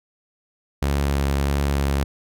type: tone with vibrato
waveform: sawtooth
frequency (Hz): 70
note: C#2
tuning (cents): +18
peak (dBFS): -15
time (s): 0.82-2.04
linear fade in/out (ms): 5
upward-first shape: sine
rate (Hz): 1.6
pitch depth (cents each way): 13
effects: none